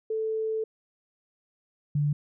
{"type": "tone pair in turn", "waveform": "sine", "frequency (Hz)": [440, 146.53], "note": ["A4", "D3"], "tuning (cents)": [0, -4], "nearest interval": "octave + perfect fifth", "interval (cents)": 1904, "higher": "first", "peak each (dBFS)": [-26, -22], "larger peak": "second", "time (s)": [[0.1, 0.64], [1.95, 2.13]], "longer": "first", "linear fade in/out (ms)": 5, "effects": []}